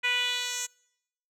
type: tone with band-pass filter sweep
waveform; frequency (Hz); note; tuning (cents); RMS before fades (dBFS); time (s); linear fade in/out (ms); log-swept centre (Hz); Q
10% pulse; 492; B4; -7; -29; 0.03-0.67; 20; 2300 to 6700; 2.7
effects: noise-tail reverb RT60 0.8 s tail -26 dB re dry